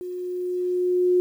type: tone with level ramp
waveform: sine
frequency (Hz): 360.6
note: F#4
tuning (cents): -45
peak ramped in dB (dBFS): -30 to -15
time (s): 0.01-1.2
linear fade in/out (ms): 0
effects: 9-bit